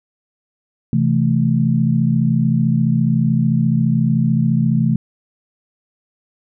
sine chord, A minor, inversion first, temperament equal, 130.81 / 164.81 / 220 Hz, C3 / E3 / A3, 0 / 0 / 0 cents, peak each -17 dBFS, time 0.93-4.96 s, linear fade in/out 2 ms, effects none

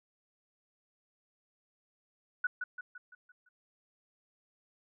sine tone with echo, 1474 Hz, F#6, 7 cents flat, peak -27 dBFS, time 2.44-2.47 s, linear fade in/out 5 ms, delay 170 ms, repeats 6, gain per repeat -6 dB, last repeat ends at 3.49 s, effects none

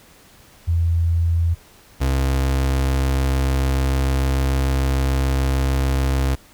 sine / 35% pulse tone pair in turn, 84.1 / 66.75 Hz, E2 / C2, +35 / +35 cents, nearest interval major third, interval 400 cents, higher first, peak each -15 dBFS, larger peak neither, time 0.67-1.55 / 2-6.36 s, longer second, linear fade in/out 20 ms, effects pink hiss -49 dBFS RMS until 6.53 s

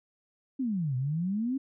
sine exponential two-way sweep, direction down then up, 277.2 to 123.47 to 277.2 Hz, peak -27 dBFS, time 0.59-1.58 s, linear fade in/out 10 ms, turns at 0.96 s, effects none

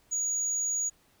sine tone, 6780 Hz, G#8, 35 cents sharp, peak -26 dBFS, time 0.11-0.9 s, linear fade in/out 20 ms, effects tanh soft clip ceiling -22 dBFS + pink hiss -65 dBFS RMS until 1.2 s

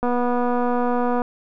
click train, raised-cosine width 1 ms, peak -10 dBFS, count 291, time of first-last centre 0.03-1.219 s, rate 244 Hz, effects none

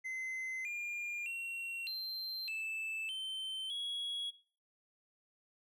triangle tone with pitch steps, 2056 / 2408 / 2734 / 4137 / 2634 / 3093 / 3333 Hz, C7 / D7 / F7 / C8 / E7 / G7 / G#7, -31 / +43 / -37 / -20 / -2 / -24 / +5 cents, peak -36 dBFS, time 0.04-4.31 s, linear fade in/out 20 ms, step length 610 ms, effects noise-tail reverb RT60 0.5 s tail -18 dB re dry

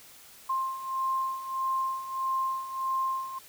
sine beating tone pair, 1055 / 1056.6 Hz, C6 / C6, +14 / +17 cents, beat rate 1.6 Hz, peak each -34 / -29 dBFS, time 0.49-3.39 s, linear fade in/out 10 ms, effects white hiss -52 dBFS RMS until 3.48 s

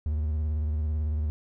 triangle tone with vibrato, 76.3 Hz, D#2, 33 cents flat, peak -23 dBFS, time 0.06-1.3 s, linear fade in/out 0 ms, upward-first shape sine, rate 18 Hz, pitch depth 70 cents each way, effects none

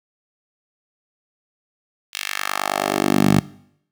10% pulse tone with high-pass filter sweep, 49.42 Hz, G1, 15 cents sharp, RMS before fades -20 dBFS, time 2.13-3.4 s, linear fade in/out 10 ms, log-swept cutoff 3000 to 140 Hz, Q 1.5, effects noise-tail reverb RT60 0.7 s tail -20 dB re dry

